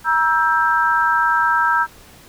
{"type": "chord", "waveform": "sine", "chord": "E diminished", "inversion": "second", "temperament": "just", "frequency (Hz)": [949.3, 1318.5, 1582.2], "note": ["Bb5", "E6", "G6"], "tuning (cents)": [31, 0, 16], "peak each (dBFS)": -18, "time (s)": [0.04, 1.87], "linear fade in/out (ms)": 50, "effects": ["pink hiss -45 dBFS RMS until 2.28 s"]}